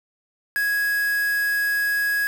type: tone with quantisation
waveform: triangle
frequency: 1661.2 Hz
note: G#6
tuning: in tune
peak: -18 dBFS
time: 0.56-2.27 s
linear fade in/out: 0 ms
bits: 5
effects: none